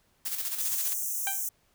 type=noise with tremolo; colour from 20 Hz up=blue; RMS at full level=-31 dBFS; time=0.25-0.94 s; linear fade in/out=10 ms; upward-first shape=square; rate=15 Hz; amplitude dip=50%
type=high-pass noise; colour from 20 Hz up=white; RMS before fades=-32 dBFS; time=0.6-1.49 s; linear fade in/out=5 ms; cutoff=5800 Hz; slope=96 dB/octave
type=tone with exponential decay; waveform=15% pulse; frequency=784 Hz; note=G5; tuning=in tune; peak=-21 dBFS; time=1.27-1.44 s; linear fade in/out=1 ms; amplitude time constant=35 ms
effects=pink hiss -68 dBFS RMS until 1.74 s